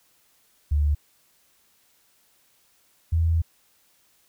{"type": "tone pair in turn", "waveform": "sine", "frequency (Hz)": [73.42, 82.29], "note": ["D2", "E2"], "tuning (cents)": [0, -2], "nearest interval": "major second", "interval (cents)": 198, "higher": "second", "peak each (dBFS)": -18, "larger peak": "neither", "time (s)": [[0.71, 0.95], [3.12, 3.42]], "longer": "second", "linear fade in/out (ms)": 10, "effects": ["white hiss -63 dBFS RMS until 4.28 s"]}